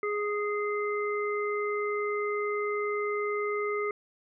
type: harmonic tone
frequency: 415.3 Hz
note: G#4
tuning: in tune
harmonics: 1 / 3 / 5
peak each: -29 / -34 / -36 dBFS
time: 0.03-3.91 s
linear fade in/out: 2 ms
effects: none